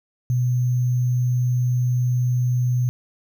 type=tone with sample-and-hold; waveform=sine; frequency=123.7 Hz; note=B2; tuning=3 cents sharp; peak=-17 dBFS; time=0.3-2.89 s; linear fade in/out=0 ms; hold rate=6300 Hz; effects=none